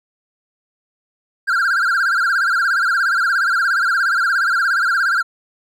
triangle tone with vibrato, 1480 Hz, F#6, in tune, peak -12 dBFS, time 1.47-5.23 s, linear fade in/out 20 ms, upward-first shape sine, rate 17 Hz, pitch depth 160 cents each way, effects none

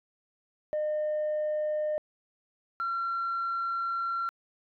sine tone pair in turn, 608 / 1364.9 Hz, D#5 / F6, -40 / -40 cents, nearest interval octave + major second, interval 1400 cents, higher second, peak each -25 / -27 dBFS, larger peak first, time 0.73-1.98 / 2.8-4.29 s, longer second, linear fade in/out 0 ms, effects tanh soft clip ceiling -25 dBFS

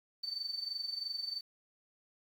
sine tone with amplitude modulation, 4546 Hz, C#8, 43 cents sharp, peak -33 dBFS, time 0.23-1.41 s, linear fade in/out 10 ms, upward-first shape sine, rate 23 Hz, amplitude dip 75%, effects 10-bit

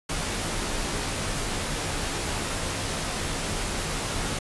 pink noise with comb filter, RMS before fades -29 dBFS, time 0.09-4.39 s, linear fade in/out 5 ms, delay 16 ms, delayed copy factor -0.5, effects resampled to 24000 Hz

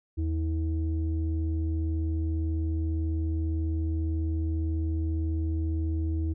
sine tone pair together, 80 / 321.8 Hz, D#2 / E4, +49 / -42 cents, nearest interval 2 octaves, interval 2409 cents, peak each -25 / -33 dBFS, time 0.17-6.34 s, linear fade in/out 20 ms, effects tanh soft clip ceiling -20 dBFS

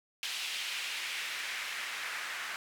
white noise with band-pass filter sweep, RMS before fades -38 dBFS, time 0.23-2.56 s, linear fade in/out 0 ms, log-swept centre 3000 to 1600 Hz, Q 1.8, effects none

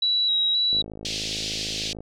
sine tone with vibrato, 3885 Hz, B7, 29 cents flat, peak -19 dBFS, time 0.02-0.82 s, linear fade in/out 5 ms, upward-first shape square, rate 1.9 Hz, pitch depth 19 cents each way
click train, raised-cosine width 2 ms, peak -24 dBFS, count 69, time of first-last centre 0.73-2.006 s, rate 53.3 Hz
white band-pass noise, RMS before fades -30 dBFS, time 1.05-1.93 s, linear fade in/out 2 ms, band 2900 to 5100 Hz, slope 24 dB/octave
effects none

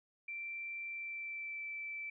sine tone with pitch glide, 2349 to 2325 Hz, D7 to D7, 0 to -18 cents, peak -40 dBFS, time 0.28-2.1 s, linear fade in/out 5 ms, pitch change -18 cents, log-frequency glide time 0.89-1.62 s, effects none

